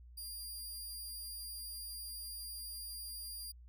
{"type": "tone", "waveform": "15% pulse", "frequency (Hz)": 4798, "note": "D8", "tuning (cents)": 36, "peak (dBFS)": -37, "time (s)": [0.17, 3.52], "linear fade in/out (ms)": 10, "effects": ["added 60 Hz sine -53 dBFS peak until 3.68 s"]}